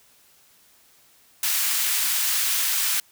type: high-pass noise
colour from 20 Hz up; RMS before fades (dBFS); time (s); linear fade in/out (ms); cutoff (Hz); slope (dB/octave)
white; -23; 1.43-3; 2; 1400; 12
effects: white hiss -57 dBFS RMS until 3.11 s